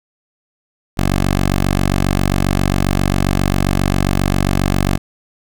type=tone; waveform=10% pulse; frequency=47.45 Hz; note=F#1; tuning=44 cents sharp; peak=-5 dBFS; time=0.97-4.98 s; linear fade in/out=20 ms; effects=none